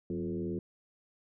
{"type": "tone with frequency modulation", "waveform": "sine", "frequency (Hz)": 269.5, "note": "C#4", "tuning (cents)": -49, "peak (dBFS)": -32, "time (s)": [0.1, 0.59], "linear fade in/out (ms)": 2, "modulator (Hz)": 81.3, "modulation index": 1.8, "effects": []}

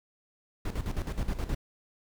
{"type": "noise with tremolo", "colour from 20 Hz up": "brown", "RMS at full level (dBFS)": -30, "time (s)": [0.65, 1.55], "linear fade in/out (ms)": 5, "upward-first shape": "square", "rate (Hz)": 9.5, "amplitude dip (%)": 70, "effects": []}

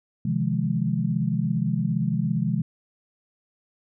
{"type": "chord", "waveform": "sine", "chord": "F minor seventh", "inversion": "second", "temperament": "just", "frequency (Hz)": [130.96, 157.15, 174.61, 209.5], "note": ["C3", "Eb3", "F3", "Ab3"], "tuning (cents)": [2, 18, 0, 15], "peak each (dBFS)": -27, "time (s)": [0.25, 2.62], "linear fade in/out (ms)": 5, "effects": []}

